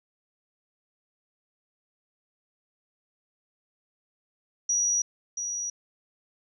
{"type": "tone with echo", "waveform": "sine", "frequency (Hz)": 5800, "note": "F#8", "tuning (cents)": -35, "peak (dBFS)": -22, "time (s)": [4.69, 5.02], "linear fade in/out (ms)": 5, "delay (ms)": 680, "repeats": 1, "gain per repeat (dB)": -7, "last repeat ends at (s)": 5.7, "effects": []}